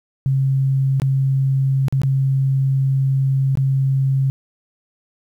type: tone with dropouts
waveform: sine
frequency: 134.8 Hz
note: C#3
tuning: 48 cents flat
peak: -14 dBFS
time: 0.26-4.3 s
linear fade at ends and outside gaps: 0 ms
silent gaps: 0.999-1.019 / 1.883-1.925 / 2.017-2.034 / 3.554-3.573 s
effects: 9-bit